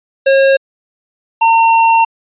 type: tone pair in turn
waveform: square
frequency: 542 / 909.8 Hz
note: C#5 / A#5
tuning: -39 / -42 cents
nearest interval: major sixth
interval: 897 cents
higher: second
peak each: -7 dBFS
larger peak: neither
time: 0.26-0.57 / 1.41-2.05 s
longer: second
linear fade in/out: 10 ms
effects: resampled to 8000 Hz